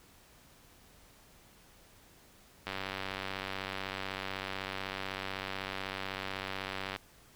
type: click train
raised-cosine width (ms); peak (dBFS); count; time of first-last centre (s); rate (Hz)
0.3; -20; 413; 2.67-6.962; 96
effects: pink hiss -60 dBFS RMS until 7.35 s